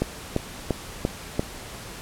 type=click train; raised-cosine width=2 ms; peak=-8 dBFS; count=5; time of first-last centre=0.02-1.395 s; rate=2.91 Hz; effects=pink hiss -39 dBFS RMS until 2.01 s + low-pass 12000 Hz 12 dB/octave